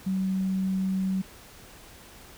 sine tone, 189.7 Hz, F#3, 43 cents sharp, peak -24 dBFS, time 0.06-1.22 s, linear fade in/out 10 ms, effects pink hiss -49 dBFS RMS until 2.37 s

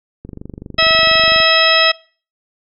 click train, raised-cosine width 3 ms, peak -17 dBFS, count 29, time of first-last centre 0.25-1.402 s, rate 24.3 Hz
harmonic tone, 648 Hz, E5, 30 cents flat, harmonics 1 / 2 / 3 / 4 / 5 / 6 / 8, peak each -17 / -17 / -17 / -17 / -17 / -17 / -17 dBFS, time 0.78-1.92 s, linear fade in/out 10 ms
effects noise-tail reverb RT60 0.4 s tail -23 dB re dry

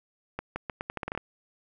accelerating click train, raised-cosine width 0.5 ms, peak -17 dBFS, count 11, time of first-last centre 0.39-1.176 s, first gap 170 ms, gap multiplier 0.81, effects none

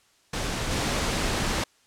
pink noise with level steps, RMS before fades -29 / -26 dBFS, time 0.33-1.64 s, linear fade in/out 5 ms, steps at 0.7 s, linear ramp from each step 20 ms, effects white hiss -62 dBFS RMS until 1.86 s + low-pass 8000 Hz 12 dB/octave

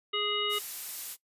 harmonic tone, 415.3 Hz, G#4, in tune, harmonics 1 / 3 / 5 / 7 / 9, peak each -35 / -35 / -38 / -32 / -36 dBFS, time 0.13-0.59 s, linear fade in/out 10 ms
blue noise, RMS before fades -37 dBFS, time 0.49-1.17 s, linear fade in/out 50 ms
effects noise-tail reverb RT60 0.1 s tail -19 dB re dry + resampled to 32000 Hz

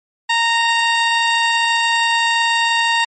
15% pulse tone, 926 Hz, A#5, 12 cents flat, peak -7 dBFS, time 0.29-3.05 s, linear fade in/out 10 ms, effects MP3 32 kbps

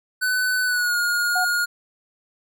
square tone with pitch glide, 1503 to 1431 Hz, F#6 to F6, +27 to +42 cents, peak -20 dBFS, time 0.21-1.66 s, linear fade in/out 20 ms, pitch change -85 cents, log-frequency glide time 0.64-0.96 s
sine tone, 735 Hz, F#5, 12 cents flat, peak -22 dBFS, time 1.35-1.45 s, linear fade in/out 10 ms
effects none

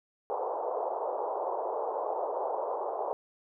pink band-pass noise, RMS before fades -33 dBFS, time 0.3-3.13 s, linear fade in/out 0 ms, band 430 to 990 Hz, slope 48 dB/octave, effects none

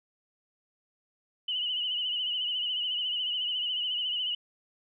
sine tone with vibrato, 2960 Hz, F#7, in tune, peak -28 dBFS, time 1.48-4.35 s, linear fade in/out 5 ms, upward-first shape sine, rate 14 Hz, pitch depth 60 cents each way, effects none

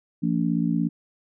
harmonic tone, 57 Hz, A#1, 38 cents flat, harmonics 3 / 4 / 5, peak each -24 / -25 / -26 dBFS, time 0.22-0.89 s, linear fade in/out 20 ms, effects none

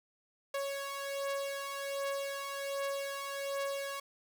sawtooth beating tone pair, 554 / 555.3 Hz, C#5 / C#5, -1 / +3 cents, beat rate 1.3 Hz, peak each -37 / -33 dBFS, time 0.54-4 s, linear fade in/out 5 ms, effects none

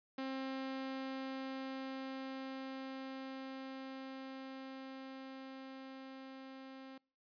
sawtooth tone with level ramp, 265.8 Hz, C4, 27 cents sharp, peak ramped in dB -35 to -46 dBFS, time 0.18-6.98 s, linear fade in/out 5 ms, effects noise-tail reverb RT60 0.4 s tail -26 dB re dry + resampled to 11025 Hz

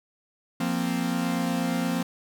45% pulse chord, F suspended fourth, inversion none, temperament equal, 174.61 / 233.1 / 261.6 Hz, F3 / Bb3 / C4, 0 / 0 / 0 cents, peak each -29 dBFS, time 0.6-2.03 s, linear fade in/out 5 ms, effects none

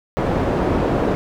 white low-pass noise, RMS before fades -19 dBFS, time 0.17-1.15 s, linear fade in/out 0 ms, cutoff 540 Hz, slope 12 dB/octave, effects none

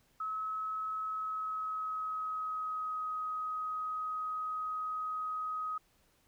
sine tone with pitch glide, 1287 to 1259.8 Hz, E6 to D#6, -42 to +21 cents, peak -34 dBFS, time 0.2-5.78 s, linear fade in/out 5 ms, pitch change -37 cents, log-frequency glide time 1.02-3.09 s, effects pink hiss -70 dBFS RMS until 6.27 s

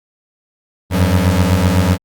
25% pulse beating tone pair, 87.31 / 95.21 Hz, F2 / G2, 0 / -50 cents, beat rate 7.9 Hz, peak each -10 dBFS, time 0.9-1.98 s, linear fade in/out 50 ms, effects Opus 32 kbps

